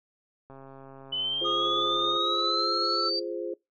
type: click train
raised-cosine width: 1 ms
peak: -33 dBFS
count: 226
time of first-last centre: 0.5-2.167 s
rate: 135 Hz
type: exponential sweep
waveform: sine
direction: up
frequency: 2992 to 4670 Hz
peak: -26 dBFS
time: 1.12-3.2 s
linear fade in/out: 10 ms
type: chord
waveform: sine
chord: F minor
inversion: none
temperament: equal with one note detuned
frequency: 346.6 / 415.3 / 523.3 Hz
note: F4 / Ab4 / C5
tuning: -13 / 0 / 0 cents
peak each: -33 / -35 / -35 dBFS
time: 1.41-3.54 s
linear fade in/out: 5 ms
type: tone with pitch glide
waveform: triangle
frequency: 1231 to 1327 Hz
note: D#6 to E6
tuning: -19 to +11 cents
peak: -26 dBFS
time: 1.44-3.1 s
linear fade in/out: 20 ms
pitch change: +130 cents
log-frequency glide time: 2.05-2.75 s
effects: noise-tail reverb RT60 0.2 s tail -23 dB re dry + MP3 32 kbps